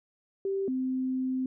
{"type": "tone pair in turn", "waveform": "sine", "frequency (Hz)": [390, 258.9], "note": ["G4", "C4"], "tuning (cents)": [-9, -18], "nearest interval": "perfect fifth", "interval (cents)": 709, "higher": "first", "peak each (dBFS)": -27, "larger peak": "neither", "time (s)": [[0.45, 0.68], [0.68, 1.46]], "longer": "second", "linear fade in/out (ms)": 2, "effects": []}